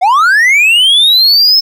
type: linear sweep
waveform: triangle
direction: up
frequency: 690 to 5290 Hz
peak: -3 dBFS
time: 0.01-1.61 s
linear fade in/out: 20 ms
effects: none